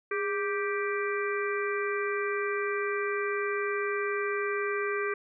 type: harmonic tone with a mistuned harmonic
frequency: 392 Hz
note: G4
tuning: in tune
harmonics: 1 / 3 / 4 / 5 / 6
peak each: -30 / -35 / -36 / -37 / -38 dBFS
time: 0.11-5.14 s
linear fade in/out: 5 ms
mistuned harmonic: 1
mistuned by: +77 cents
effects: none